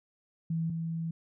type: tone pair in turn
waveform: sine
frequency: 163.8 / 164.42 Hz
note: E3 / E3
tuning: -11 / -4 cents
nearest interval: unison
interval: 7 cents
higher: second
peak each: -28 / -31 dBFS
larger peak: first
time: 0.5-0.7 / 0.7-1.11 s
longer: second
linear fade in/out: 5 ms
effects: none